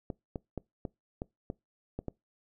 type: clicks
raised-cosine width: 2 ms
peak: -22 dBFS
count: 8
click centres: 0.102 / 0.358 / 0.577 / 0.852 / 1.219 / 1.501 / 1.99 / 2.083 s
effects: noise-tail reverb RT60 0.2 s tail -24 dB re dry